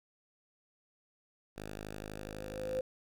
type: tone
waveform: 5% pulse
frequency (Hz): 52.1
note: G#1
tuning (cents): +6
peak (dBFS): -31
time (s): 1.56-2.81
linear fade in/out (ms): 10
type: tone with exponential growth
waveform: sine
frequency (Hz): 516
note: C5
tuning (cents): -24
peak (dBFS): -30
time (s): 1.98-2.81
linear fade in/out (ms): 5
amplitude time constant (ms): 180
effects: none